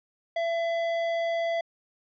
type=tone with hard clipping; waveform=triangle; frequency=671 Hz; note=E5; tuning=31 cents sharp; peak=-27 dBFS; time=0.36-1.61 s; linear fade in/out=5 ms; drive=16 dB; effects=low-pass 4000 Hz 12 dB/octave